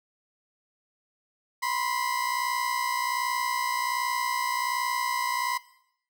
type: tone pair together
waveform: 30% pulse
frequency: 980 / 1041.3 Hz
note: B5 / C6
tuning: -14 / -9 cents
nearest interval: minor second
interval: 105 cents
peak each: -27 dBFS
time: 1.62-5.58 s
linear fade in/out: 10 ms
effects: noise-tail reverb RT60 0.7 s tail -17 dB re dry